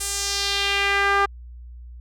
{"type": "tone with band-pass filter sweep", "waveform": "sawtooth", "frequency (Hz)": 399.2, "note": "G4", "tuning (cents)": 32, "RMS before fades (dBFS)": -22, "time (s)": [0, 1.26], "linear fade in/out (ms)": 10, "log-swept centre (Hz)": [9100, 1200], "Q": 1.9, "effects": ["added 60 Hz sine -37 dBFS peak until 2 s"]}